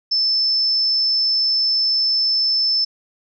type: tone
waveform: sine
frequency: 5274 Hz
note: E8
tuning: in tune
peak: -15 dBFS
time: 0.11-2.85 s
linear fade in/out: 10 ms
effects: none